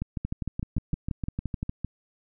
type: two click trains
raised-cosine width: 5 ms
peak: -17 / -17 dBFS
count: 9 / 13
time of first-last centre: 0.25-1.629 / 0.02-1.846 s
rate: 5.8 / 6.57 Hz
effects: none